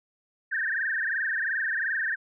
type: tone with frequency modulation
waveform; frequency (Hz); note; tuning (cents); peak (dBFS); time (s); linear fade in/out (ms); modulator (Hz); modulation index
sine; 1700; G#6; +40; -25; 0.51-2.16; 20; 22.8; 7.2
effects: none